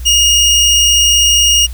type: tone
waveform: 25% pulse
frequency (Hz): 2856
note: F7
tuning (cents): +38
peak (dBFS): -3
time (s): 0.05-1.67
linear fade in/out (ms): 20
effects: added 61 Hz sine -21 dBFS peak until 1.73 s + white hiss -39 dBFS RMS until 1.73 s